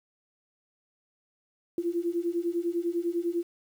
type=beating tone pair; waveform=sine; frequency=337.4 / 347.4 Hz; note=E4 / F4; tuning=+40 / -9 cents; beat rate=10 Hz; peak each=-30 / -29 dBFS; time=1.78-3.43 s; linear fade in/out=2 ms; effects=9-bit